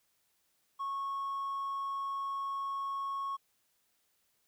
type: tone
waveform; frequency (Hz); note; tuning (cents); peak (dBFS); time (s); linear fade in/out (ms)
triangle; 1100; C#6; -14; -31; 0.79-3.37; 20
effects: tanh soft clip ceiling -29 dBFS + white hiss -75 dBFS RMS until 4.47 s